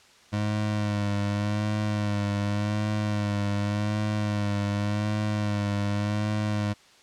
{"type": "tone with vibrato", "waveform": "25% pulse", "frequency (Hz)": 103.83, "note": "G#2", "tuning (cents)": 0, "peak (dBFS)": -21, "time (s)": [0.32, 6.74], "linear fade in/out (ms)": 20, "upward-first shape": "sine", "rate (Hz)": 0.87, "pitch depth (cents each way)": 37, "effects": ["white hiss -55 dBFS RMS until 7.02 s", "low-pass 6000 Hz 12 dB/octave"]}